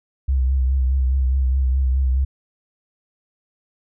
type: tone with vibrato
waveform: sine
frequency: 65.41 Hz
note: C2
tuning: in tune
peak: -15 dBFS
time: 0.28-2.25 s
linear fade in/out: 10 ms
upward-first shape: triangle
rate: 4.8 Hz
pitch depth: 62 cents each way
effects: none